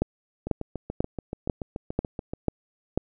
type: two click trains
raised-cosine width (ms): 2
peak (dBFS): -18 / -9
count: 14 / 7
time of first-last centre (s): 0.47-2.335 / 0.02-2.976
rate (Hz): 6.97 / 2.03
effects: none